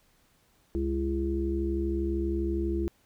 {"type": "harmonic tone with a mistuned harmonic", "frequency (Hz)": 68.6, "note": "C#2", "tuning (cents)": -17, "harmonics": [1, 3, 5, 6], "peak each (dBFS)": [-30, -36, -29, -41], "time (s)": [0.75, 2.88], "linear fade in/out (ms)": 0, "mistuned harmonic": 5, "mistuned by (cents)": -20, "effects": ["pink hiss -66 dBFS RMS until 3.05 s"]}